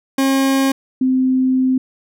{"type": "tone pair in turn", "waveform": ["40% pulse", "sine"], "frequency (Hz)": [270, 259], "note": ["C#4", "C4"], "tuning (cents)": [-45, -17], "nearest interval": "minor second", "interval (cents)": 72, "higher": "first", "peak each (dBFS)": -12, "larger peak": "neither", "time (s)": [[0.18, 0.72], [1.01, 1.78]], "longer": "second", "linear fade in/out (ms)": 5, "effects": []}